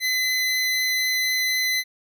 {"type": "tone", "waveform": "25% pulse", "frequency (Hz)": 2026, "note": "B6", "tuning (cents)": 44, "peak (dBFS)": -17, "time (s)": [0, 1.84], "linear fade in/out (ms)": 50, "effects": []}